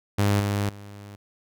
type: tone with level steps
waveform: sawtooth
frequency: 101.6 Hz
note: G#2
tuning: 38 cents flat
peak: -15 / -19 / -36 dBFS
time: 0.18-1.16 s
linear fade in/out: 10 ms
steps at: 0.4 / 0.69 s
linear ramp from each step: 2 ms
effects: none